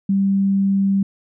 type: tone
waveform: sine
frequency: 196 Hz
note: G3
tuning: in tune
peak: -14 dBFS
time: 0.09-1.03 s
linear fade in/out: 5 ms
effects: none